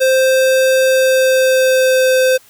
square tone with pitch glide, 523.3 to 516.7 Hz, C5 to C5, 0 to -22 cents, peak -10 dBFS, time 0-2.38 s, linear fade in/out 20 ms, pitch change -22 cents, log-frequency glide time 0.86-2.18 s, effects white hiss -47 dBFS RMS until 2.49 s

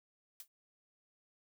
blue noise with exponential decay, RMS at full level -44 dBFS, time 0.4-0.48 s, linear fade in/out 1 ms, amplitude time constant 17 ms, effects none

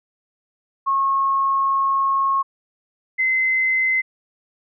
sine tone pair in turn, 1089 / 2056 Hz, C#6 / C7, -31 / -31 cents, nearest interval major seventh, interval 1100 cents, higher second, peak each -16 dBFS, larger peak neither, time 0.86-2.43 / 3.18-4.02 s, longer first, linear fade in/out 20 ms, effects none

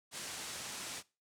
white low-pass noise, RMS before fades -44 dBFS, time 0.11-1.03 s, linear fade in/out 50 ms, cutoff 9100 Hz, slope 24 dB/octave, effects noise-tail reverb RT60 0.3 s tail -21 dB re dry + high-pass 80 Hz 12 dB/octave

